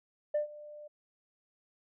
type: tone with ADSR envelope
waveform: sine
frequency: 596 Hz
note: D5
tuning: 25 cents sharp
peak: -24 dBFS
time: 0.34-0.88 s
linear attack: 9 ms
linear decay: 120 ms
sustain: -21 dB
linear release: 12 ms
effects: tanh soft clip ceiling -24 dBFS